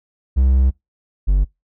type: tone pair in turn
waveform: triangle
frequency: 65.41 / 47.8 Hz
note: C2 / G1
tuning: 0 / -43 cents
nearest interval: perfect fourth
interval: 543 cents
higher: first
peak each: -9 dBFS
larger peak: neither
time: 0.36-0.71 / 1.27-1.45 s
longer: first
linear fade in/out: 20 ms
effects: noise-tail reverb RT60 0.2 s tail -26 dB re dry